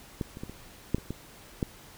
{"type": "clicks", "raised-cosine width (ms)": 3, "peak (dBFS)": [-17, -28, -23, -28, -11, -26, -20, -14], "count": 8, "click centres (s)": [0.212, 0.371, 0.435, 0.496, 0.946, 0.983, 1.106, 1.628], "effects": ["pink hiss -51 dBFS RMS until 1.97 s"]}